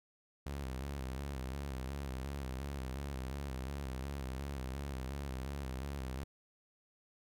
sawtooth tone with vibrato, 67.4 Hz, C#2, 48 cents flat, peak -35 dBFS, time 0.46-6.24 s, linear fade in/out 5 ms, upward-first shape square, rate 2.8 Hz, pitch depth 73 cents each way, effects none

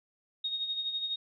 sine tone with tremolo, 3729 Hz, A#7, in tune, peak -29 dBFS, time 0.44-1.16 s, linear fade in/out 5 ms, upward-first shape sine, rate 12 Hz, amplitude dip 55%, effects none

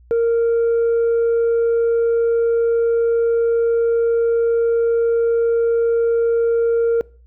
sine tone with tanh clipping, 463.7 Hz, A#4, 9 cents flat, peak -14 dBFS, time 0.11-7.01 s, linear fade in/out 0 ms, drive 1 dB, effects noise-tail reverb RT60 0.4 s tail -23 dB re dry + added 60 Hz sine -45 dBFS peak until 7.26 s

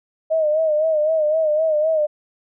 sine tone with vibrato, 622.3 Hz, D#5, in tune, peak -15 dBFS, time 0.3-2.07 s, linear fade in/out 20 ms, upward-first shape sine, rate 3.9 Hz, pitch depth 67 cents each way, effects none

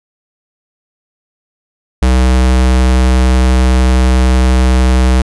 square tone, 63.5 Hz, B1, 49 cents sharp, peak -7 dBFS, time 2.02-5.22 s, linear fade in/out 5 ms, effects resampled to 24000 Hz

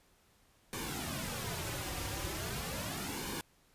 pink noise with flanger, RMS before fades -39 dBFS, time 0.73-3.41 s, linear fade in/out 0 ms, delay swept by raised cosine 1.5 to 4.7 ms, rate 0.39 Hz, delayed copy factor -0.7, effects pink hiss -68 dBFS RMS until 3.74 s + resampled to 32000 Hz

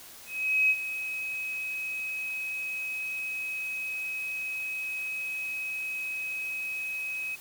sine tone with ADSR envelope, 2545 Hz, D#7, 39 cents sharp, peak -19 dBFS, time 0.26-7.36 s, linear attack 440 ms, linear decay 52 ms, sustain -12 dB, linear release 17 ms, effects white hiss -48 dBFS RMS until 7.4 s

